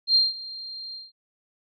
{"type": "tone with ADSR envelope", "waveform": "sine", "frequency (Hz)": 4188, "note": "C8", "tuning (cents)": 1, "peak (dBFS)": -14, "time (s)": [0.07, 1.12], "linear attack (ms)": 80, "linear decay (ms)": 180, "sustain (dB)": -20, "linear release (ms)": 180, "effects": []}